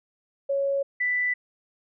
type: tone pair in turn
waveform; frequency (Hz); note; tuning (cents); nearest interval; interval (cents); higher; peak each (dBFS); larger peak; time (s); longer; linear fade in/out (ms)
sine; 554.4 / 1983.1; C#5 / B6; 0 / +7; octave + minor seventh; 2207; second; -22; neither; 0.49-0.83 / 1-1.34; neither; 10
effects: none